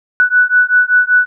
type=beating tone pair; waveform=sine; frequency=1480 / 1485.2 Hz; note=F#6 / F#6; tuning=0 / +6 cents; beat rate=5.2 Hz; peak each=-11 dBFS; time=0.2-1.26 s; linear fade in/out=0 ms; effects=none